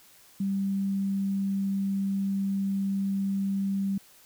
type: tone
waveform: sine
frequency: 196 Hz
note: G3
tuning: in tune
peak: -25 dBFS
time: 0.4-3.98 s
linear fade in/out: 5 ms
effects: white hiss -56 dBFS RMS until 4.25 s